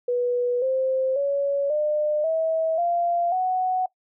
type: tone with pitch steps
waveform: sine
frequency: 489.1 / 524.2 / 561.8 / 602.2 / 645.4 / 691.7 / 741.3 Hz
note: B4 / C5 / C#5 / D5 / E5 / F5 / F#5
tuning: -17 / +3 / +23 / +43 / -37 / -17 / +3 cents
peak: -20 dBFS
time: 0.08-3.86 s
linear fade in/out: 5 ms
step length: 540 ms
effects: noise-tail reverb RT60 0.1 s tail -20 dB re dry